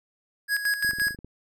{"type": "tone with tremolo", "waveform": "square", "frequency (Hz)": 1661.2, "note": "G#6", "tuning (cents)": 0, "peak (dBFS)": -22, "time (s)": [0.48, 1.16], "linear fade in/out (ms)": 50, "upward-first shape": "square", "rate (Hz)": 5.8, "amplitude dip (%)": 65}
{"type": "clicks", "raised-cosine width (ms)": 3, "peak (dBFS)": -29, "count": 10, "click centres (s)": [0.847, 0.892, 0.934, 0.986, 1.018, 1.069, 1.108, 1.147, 1.189, 1.246]}
{"effects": []}